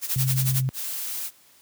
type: noise with tremolo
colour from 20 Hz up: blue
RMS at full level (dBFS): -24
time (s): 0.01-0.63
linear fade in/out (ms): 50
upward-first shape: sine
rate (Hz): 11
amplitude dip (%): 80
type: tone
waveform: sine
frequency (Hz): 130.81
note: C3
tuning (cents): 0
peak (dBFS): -21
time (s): 0.16-0.69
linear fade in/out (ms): 0
type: noise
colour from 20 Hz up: blue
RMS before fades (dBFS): -31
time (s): 0.73-1.31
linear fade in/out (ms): 50
effects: white hiss -56 dBFS RMS until 1.61 s + high-pass 60 Hz 12 dB/octave